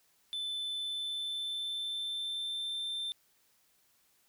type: tone with pitch glide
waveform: triangle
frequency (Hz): 3518 to 3569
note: A7 to A7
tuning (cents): -1 to +24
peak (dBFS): -33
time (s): 0.33-3.12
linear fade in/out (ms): 0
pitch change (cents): +25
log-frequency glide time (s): 0.77-2.9
effects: white hiss -70 dBFS RMS until 4.28 s